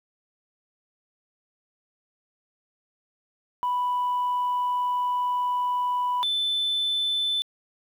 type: tone pair in turn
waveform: sine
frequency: 987.8 / 3520 Hz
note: B5 / A7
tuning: 0 / 0 cents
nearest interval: octave + minor seventh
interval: 2200 cents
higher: second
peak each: -21 / -21 dBFS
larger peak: neither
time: 3.63-6.23 / 6.23-7.42 s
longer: first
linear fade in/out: 0 ms
effects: tanh soft clip ceiling -20 dBFS + 9-bit